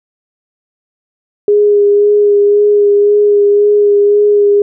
sine tone with vibrato, 411.1 Hz, G#4, 18 cents flat, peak -5 dBFS, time 1.48-4.62 s, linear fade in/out 2 ms, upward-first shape sine, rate 1.9 Hz, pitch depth 17 cents each way, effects none

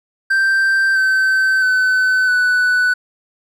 triangle tone with pitch steps, 1568 / 1541.1 / 1514.6 / 1488.6 Hz, G6 / G6 / F#6 / F#6, 0 / -30 / +40 / +10 cents, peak -10 dBFS, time 0.3-2.94 s, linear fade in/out 10 ms, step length 660 ms, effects none

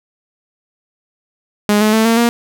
sawtooth tone with pitch steps, 207.7 / 214.4 / 221.3 / 228.5 / 235.8 Hz, G#3 / A3 / A3 / A#3 / A#3, 0 / -45 / +10 / -34 / +20 cents, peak -6 dBFS, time 1.69-2.29 s, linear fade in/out 0 ms, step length 120 ms, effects none

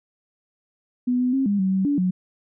sine tone with pitch steps, 247.8 / 250.2 / 268.2 / 202.5 / 189.7 / 190.8 / 286.8 / 183.4 Hz, B3 / B3 / C4 / G#3 / F#3 / G3 / D4 / F#3, +6 / +23 / +43 / -43 / +43 / -47 / -41 / -15 cents, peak -18 dBFS, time 1.07-2.11 s, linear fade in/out 10 ms, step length 130 ms, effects none

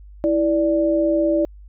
sine tone pair together, 328.3 / 586.7 Hz, E4 / D5, -7 / -2 cents, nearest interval minor seventh, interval 1005 cents, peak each -18 dBFS, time 0.24-1.45 s, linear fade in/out 0 ms, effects added 50 Hz sine -39 dBFS peak until 1.68 s

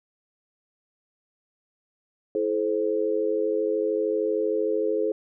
sine chord, A minor, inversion second, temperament equal with one note detuned, 329.6 / 430.2 / 523.3 Hz, E4 / A4 / C5, 0 / -39 / 0 cents, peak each -29 / -24 / -28 dBFS, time 2.35-5.12 s, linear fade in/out 2 ms, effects none

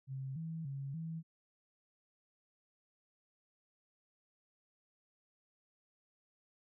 sine tone with pitch steps, 133.7 / 162.5 / 137.7 / 162.8 Hz, C3 / E3 / C#3 / E3, +38 / -24 / -11 / -21 cents, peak -39 dBFS, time 0.07-1.23 s, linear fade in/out 50 ms, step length 290 ms, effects none

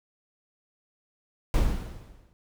brown noise with exponential decay, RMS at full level -20 dBFS, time 1.54-2.33 s, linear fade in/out 0 ms, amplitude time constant 170 ms, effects none

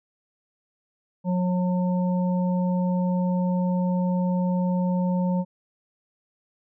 harmonic tone, 181 Hz, F#3, 38 cents flat, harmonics 1 / 3 / 5, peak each -21 / -31 / -34 dBFS, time 1.24-5.45 s, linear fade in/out 50 ms, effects none

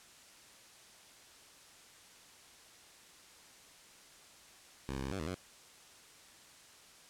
10% pulse tone with pitch steps, 67.6 / 66.5 / 67.5 / 96.6 / 77.5 / 91.7 Hz, C#2 / C2 / C#2 / G2 / D#2 / F#2, -43 / +29 / -45 / -25 / -6 / -15 cents, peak -29 dBFS, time 4.89-5.346 s, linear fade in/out 0 ms, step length 76 ms, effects white hiss -58 dBFS RMS until 7.09 s + low-pass 9000 Hz 12 dB/octave

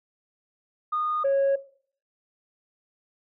sine tone pair in turn, 1228 / 550.3 Hz, D#6 / C#5, -23 / -13 cents, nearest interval octave + major second, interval 1390 cents, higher first, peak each -23 / -17 dBFS, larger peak second, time 0.92-1.24 / 1.24-1.56 s, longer neither, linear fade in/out 10 ms, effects noise-tail reverb RT60 0.5 s tail -17 dB re dry + tanh soft clip ceiling -18 dBFS

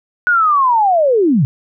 sine linear sweep, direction down, 1480 to 116 Hz, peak -9 dBFS, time 0.27-1.45 s, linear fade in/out 0 ms, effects none

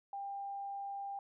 sine tone, 796 Hz, G5, 26 cents sharp, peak -39 dBFS, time 0.13-1.19 s, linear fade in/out 2 ms, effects none

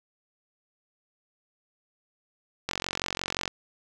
click train, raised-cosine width 0.2 ms, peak -11 dBFS, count 37, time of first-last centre 2.69-3.478 s, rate 45.7 Hz, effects none

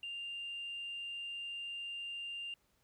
sine tone with frequency modulation, 2794 Hz, F7, in tune, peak -39 dBFS, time 0.03-2.54 s, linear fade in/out 2 ms, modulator 49.1 Hz, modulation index 0.31, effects tanh soft clip ceiling -36 dBFS + pink hiss -75 dBFS RMS until 2.83 s

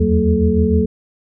sine tone cluster, 78.2 / 84.8 / 187.7 / 229.8 / 431.4 Hz, D#2 / E2 / F#3 / A#3 / A4, +9 / +50 / +25 / -25 / -34 cents, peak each -18 dBFS, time 0-0.86 s, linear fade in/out 10 ms, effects none

